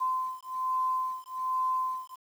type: beating tone pair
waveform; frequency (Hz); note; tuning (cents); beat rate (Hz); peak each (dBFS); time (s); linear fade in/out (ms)
sine; 1030 / 1031.2; C6 / C6; -28 / -26; 1.2; -31; 0-2.16; 20
effects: 9-bit